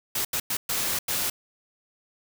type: noise bursts at uneven times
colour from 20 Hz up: white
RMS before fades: -27 dBFS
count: 5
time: 0.15-0.25 / 0.33-0.4 / 0.5-0.57 / 0.69-0.99 / 1.08-1.3 s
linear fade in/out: 5 ms
effects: none